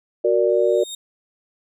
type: chord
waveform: sine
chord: Gb augmented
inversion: none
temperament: equal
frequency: 370 / 466.2 / 587.3 Hz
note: Gb4 / Bb4 / D5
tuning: 0 / 0 / 0 cents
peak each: -19 dBFS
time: 0.24-0.84 s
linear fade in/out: 10 ms
type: tone with exponential growth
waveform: 25% pulse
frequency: 3700 Hz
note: A#7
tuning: 14 cents flat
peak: -24 dBFS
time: 0.49-0.95 s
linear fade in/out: 5 ms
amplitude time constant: 100 ms
effects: none